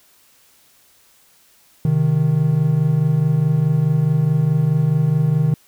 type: tone pair together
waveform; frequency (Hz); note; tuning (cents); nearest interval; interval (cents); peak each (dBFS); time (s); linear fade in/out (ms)
triangle; 130.83 / 155.56; C3 / D#3; 0 / 0; minor third; 300; -17 / -13; 1.85-5.54; 2
effects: white hiss -54 dBFS RMS until 5.67 s